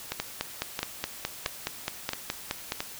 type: two click trains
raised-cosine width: 0.2 ms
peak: -11 / -12 dBFS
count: 13 / 5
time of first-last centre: 0.2-2.721 / 0.12-2.805 s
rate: 4.76 / 1.49 Hz
effects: white hiss -43 dBFS RMS until 2.99 s